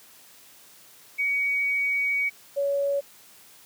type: tone pair in turn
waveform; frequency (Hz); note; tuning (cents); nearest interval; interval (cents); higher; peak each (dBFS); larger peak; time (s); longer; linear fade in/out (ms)
sine; 2253 / 561.8; C#7 / C#5; +28 / +23; 2 octaves; 2405; first; -22 / -22; neither; 1.18-2.3 / 2.56-3.01; first; 20
effects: white hiss -52 dBFS RMS until 3.65 s + high-pass 100 Hz 12 dB/octave